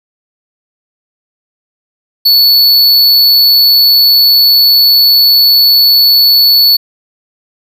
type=tone; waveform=square; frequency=4435 Hz; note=C#8; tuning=in tune; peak=-4 dBFS; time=2.25-6.77 s; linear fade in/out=10 ms; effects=none